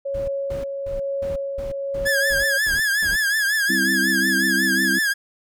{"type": "tone with tremolo", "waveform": "sine", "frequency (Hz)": 553, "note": "C#5", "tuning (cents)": -4, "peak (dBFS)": -22, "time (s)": [0.05, 2.58], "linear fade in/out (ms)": 10, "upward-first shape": "sine", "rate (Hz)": 1.1, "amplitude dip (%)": 35}
{"type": "noise bursts", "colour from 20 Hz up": "brown", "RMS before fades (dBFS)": -33, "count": 9, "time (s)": [0.14, 3.16], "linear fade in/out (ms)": 5, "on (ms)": 140, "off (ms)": 220}
{"type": "tone with vibrato", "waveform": "45% pulse", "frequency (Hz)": 1678, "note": "G#6", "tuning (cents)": 17, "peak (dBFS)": -18, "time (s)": [2.05, 5.14], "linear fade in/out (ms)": 20, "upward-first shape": "triangle", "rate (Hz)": 5.5, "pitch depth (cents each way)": 110}
{"type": "chord", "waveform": "sine", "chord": "C major", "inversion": "second", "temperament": "equal", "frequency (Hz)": [196, 261.6, 329.6], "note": ["G3", "C4", "E4"], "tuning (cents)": [0, 0, 0], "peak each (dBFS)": -26, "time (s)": [3.69, 4.99], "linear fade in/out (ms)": 10}
{"effects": []}